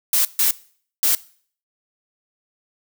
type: noise bursts at uneven times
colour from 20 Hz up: blue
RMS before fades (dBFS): -17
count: 3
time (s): 0.13-0.25 / 0.39-0.51 / 1.03-1.15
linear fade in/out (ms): 2
effects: noise-tail reverb RT60 0.5 s tail -20 dB re dry